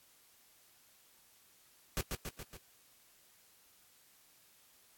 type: noise with echo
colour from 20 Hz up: pink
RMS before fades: -34 dBFS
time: 1.97-2.01 s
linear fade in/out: 0 ms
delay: 140 ms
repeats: 4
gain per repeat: -4 dB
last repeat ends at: 2.57 s
effects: white hiss -65 dBFS RMS until 4.97 s + AAC 64 kbps